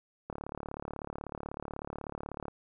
click train, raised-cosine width 1 ms, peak -24 dBFS, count 80, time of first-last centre 0.3-2.482 s, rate 36.2 Hz, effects none

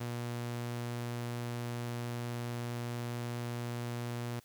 sawtooth tone, 119.7 Hz, A#2, 46 cents sharp, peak -32 dBFS, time 0-4.4 s, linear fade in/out 10 ms, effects white hiss -64 dBFS RMS until 4.44 s

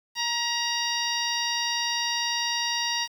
harmonic tone with a mistuned harmonic, 940 Hz, A#5, 14 cents sharp, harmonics 1 / 2 / 3 / 4 / 5 / 6, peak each -32 / -32 / -32 / -32 / -32 / -32 dBFS, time 0.15-3.08 s, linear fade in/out 50 ms, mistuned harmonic 2, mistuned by +27 cents, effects 8-bit

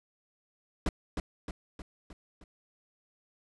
brown noise with echo, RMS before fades -28 dBFS, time 0.86-0.89 s, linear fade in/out 2 ms, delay 310 ms, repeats 5, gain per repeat -5 dB, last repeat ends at 2.44 s, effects resampled to 24000 Hz

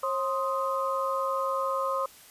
sine tone cluster, 539 / 1046 / 1250 Hz, C#5 / C6 / D#6, -49 / -1 / +8 cents, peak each -30 / -30 / -31 dBFS, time 0.03-2.06 s, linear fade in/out 5 ms, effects white hiss -52 dBFS RMS until 2.3 s + resampled to 32000 Hz

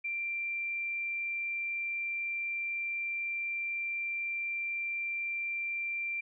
sine tone, 2362 Hz, D7, 9 cents sharp, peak -32 dBFS, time 0.04-6.21 s, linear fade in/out 10 ms, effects none

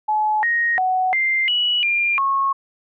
sine tone with pitch steps, 855 / 1872 / 744 / 2093 / 2935 / 2396 / 1093 Hz, A5 / A#6 / F#5 / C7 / F#7 / D7 / C#6, -50 / +7 / +9 / 0 / -15 / +34 / -25 cents, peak -16 dBFS, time 0.08-2.53 s, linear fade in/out 10 ms, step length 350 ms, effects none

